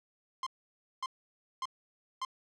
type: tone bursts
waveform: 45% pulse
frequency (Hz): 1048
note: C6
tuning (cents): +2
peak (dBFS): -33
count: 4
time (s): 0.43-2.25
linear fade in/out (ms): 2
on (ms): 35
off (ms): 560
effects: low-pass 6000 Hz 12 dB/octave